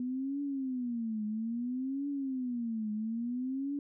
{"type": "tone with vibrato", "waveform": "sine", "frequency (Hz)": 245.6, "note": "B3", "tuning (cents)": -9, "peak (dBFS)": -32, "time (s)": [0, 3.79], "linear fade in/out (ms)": 2, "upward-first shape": "triangle", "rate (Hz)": 0.6, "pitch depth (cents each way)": 270, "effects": []}